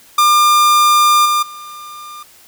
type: tone with level steps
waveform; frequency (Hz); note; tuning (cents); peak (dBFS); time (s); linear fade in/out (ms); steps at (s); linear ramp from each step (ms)
45% pulse; 1200; D6; +37; -8 / -12 / -30; 0.18-2.23; 5; 1.25 / 1.42; 10
effects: white hiss -45 dBFS RMS until 2.47 s